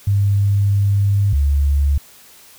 sine tone pair in turn, 100.3 / 70.92 Hz, G2 / C#2, +40 / +40 cents, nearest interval tritone, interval 600 cents, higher first, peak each -12 dBFS, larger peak neither, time 0.07-1.33 / 1.33-1.98 s, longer first, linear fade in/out 5 ms, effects white hiss -45 dBFS RMS until 2.58 s

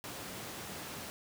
pink high-pass noise, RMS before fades -44 dBFS, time 0.04-1.1 s, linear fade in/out 0 ms, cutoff 120 Hz, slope 12 dB/octave, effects none

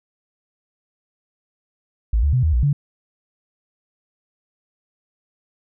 sine tone with pitch steps, 55.2 / 71.9 / 126.7 / 79 / 60.4 / 143.2 Hz, A1 / D2 / B2 / D#2 / B1 / D3, +6 / -36 / +45 / +27 / -38 / -43 cents, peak -14 dBFS, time 2.13-2.73 s, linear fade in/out 5 ms, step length 100 ms, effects none

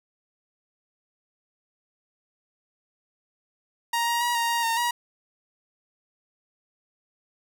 sawtooth tone with pitch steps, 936 / 942 / 959 / 933 / 938 / 916 / 957 Hz, A#5 / A#5 / A#5 / A#5 / A#5 / A#5 / A#5, +7 / +18 / +49 / +1 / +11 / -31 / +45 cents, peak -19 dBFS, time 3.93-4.91 s, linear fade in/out 5 ms, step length 140 ms, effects none

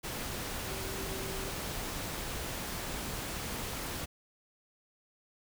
sine tone in noise, 385.8 Hz, G4, 28 cents flat, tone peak -43 dBFS, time 0.66-1.52 s, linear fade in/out 20 ms, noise pink, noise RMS -38 dBFS, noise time 0.03-4.06 s, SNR -8 dB, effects none

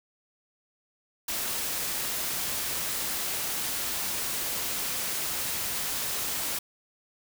white noise, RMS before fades -31 dBFS, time 1.28-6.59 s, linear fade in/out 5 ms, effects none

